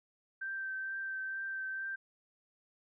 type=tone with vibrato; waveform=sine; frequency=1560 Hz; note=G6; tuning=9 cents flat; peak=-36 dBFS; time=0.41-1.96 s; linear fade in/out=10 ms; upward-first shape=triangle; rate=2.2 Hz; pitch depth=17 cents each way; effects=none